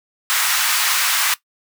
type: high-pass noise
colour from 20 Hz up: pink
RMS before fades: -18 dBFS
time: 0.3-1.34 s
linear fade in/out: 0 ms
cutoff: 1100 Hz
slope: 24 dB/octave
effects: noise-tail reverb RT60 0.1 s tail -17 dB re dry